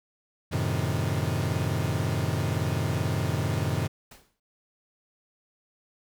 40% pulse chord, F# diminished seventh, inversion none, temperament equal with one note detuned, 92.02 / 110 / 130.81 / 155.56 Hz, F#2 / A2 / C3 / Eb3, -9 / 0 / 0 / 0 cents, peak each -30 dBFS, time 0.51-3.88 s, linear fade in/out 20 ms
pink noise with exponential decay, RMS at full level -45 dBFS, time 4.11-4.4 s, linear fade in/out 5 ms, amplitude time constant 62 ms
effects none

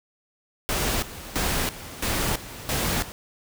pink noise with tremolo, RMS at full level -25 dBFS, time 0.69-3.12 s, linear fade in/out 0 ms, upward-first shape square, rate 1.5 Hz, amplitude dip 80%, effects none

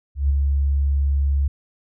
sine tone with ADSR envelope, 69.9 Hz, C#2, 15 cents sharp, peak -13 dBFS, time 0.15-1.48 s, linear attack 150 ms, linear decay 6 ms, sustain -3 dB, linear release 6 ms, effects none

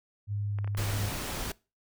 sine tone with pitch glide, 102.5 to 101.79 Hz, G#2 to G#2, -22 to -34 cents, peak -29 dBFS, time 0.27-1.11 s, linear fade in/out 50 ms, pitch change -12 cents, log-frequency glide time 0.51-0.57 s
clicks, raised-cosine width 0.5 ms, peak -28 dBFS, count 6, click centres 0.587 / 0.645 / 0.676 / 0.749 / 0.828 / 0.878 s
pink noise, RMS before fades -35 dBFS, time 0.77-1.52 s, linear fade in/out 5 ms
effects noise-tail reverb RT60 0.3 s tail -23 dB re dry

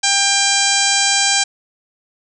harmonic tone, 795 Hz, G5, 24 cents sharp, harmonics 1 / 2 / 3 / 4 / 5 / 6 / 7 / 8 / 9 / 10, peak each -22 / -22 / -22 / -22 / -22 / -22 / -22 / -22 / -22 / -22 dBFS, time 0.03-1.44 s, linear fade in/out 10 ms, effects none

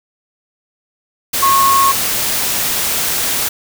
sine tone in noise, 1092 Hz, C#6, 26 cents flat, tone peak -9 dBFS, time 1.42-1.92 s, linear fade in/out 10 ms, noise white, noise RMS -17 dBFS, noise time 1.33-3.49 s, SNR +5 dB, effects none

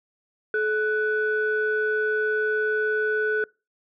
sine tone pair together, 429.9 / 1486.7 Hz, A4 / F#6, -40 / +8 cents, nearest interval octave + major sixth, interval 2148 cents, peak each -23 dBFS, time 0.54-3.44 s, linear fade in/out 2 ms, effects noise-tail reverb RT60 0.3 s tail -26 dB re dry + tanh soft clip ceiling -14 dBFS

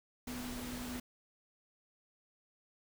sine tone in noise, 246.9 Hz, B3, in tune, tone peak -42 dBFS, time 0.27-1 s, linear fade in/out 5 ms, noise pink, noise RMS -45 dBFS, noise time 0.27-1 s, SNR 0 dB, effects none

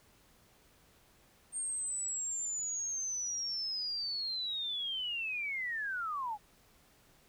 sine linear sweep, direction down, 8690 to 799 Hz, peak -34 dBFS, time 1.52-6.38 s, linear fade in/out 50 ms, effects pink hiss -65 dBFS RMS until 7.28 s

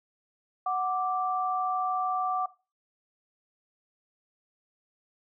sine tone pair together, 740 / 1173.6 Hz, F#5 / D6, 0 / -2 cents, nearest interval minor sixth, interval 798 cents, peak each -28 / -29 dBFS, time 0.66-2.46 s, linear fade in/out 5 ms, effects noise-tail reverb RT60 0.3 s tail -18 dB re dry

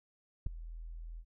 sine tone with ADSR envelope, 41.2 Hz, E1, in tune, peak -24 dBFS, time 0.46-1.25 s, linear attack 6 ms, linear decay 4 ms, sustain -18 dB, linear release 67 ms, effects none

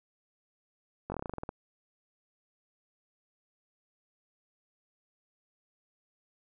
slowing click train, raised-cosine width 1 ms, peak -22 dBFS, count 12, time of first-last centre 1.1-1.491 s, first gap 20 ms, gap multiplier 1.11, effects none

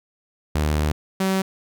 sawtooth tone pair in turn, 75.7 / 190.75 Hz, D#2 / G3, -47 / -47 cents, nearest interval octave + major third, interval 1600 cents, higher second, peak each -15 dBFS, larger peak neither, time 0.55-0.92 / 1.2-1.42 s, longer first, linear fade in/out 5 ms, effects none

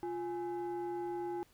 sine tone pair together, 350.3 / 831 Hz, F4 / G#5, +5 / +1 cents, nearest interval octave + minor third, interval 1496 cents, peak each -35 / -39 dBFS, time 0.03-1.43 s, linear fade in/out 0 ms, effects tanh soft clip ceiling -33 dBFS + pink hiss -67 dBFS RMS until 1.53 s

